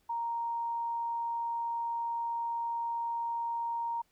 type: tone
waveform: sine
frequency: 932.3 Hz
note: A#5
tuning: in tune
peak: -31 dBFS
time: 0.09-4.02 s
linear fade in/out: 10 ms
effects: pink hiss -72 dBFS RMS until 4.11 s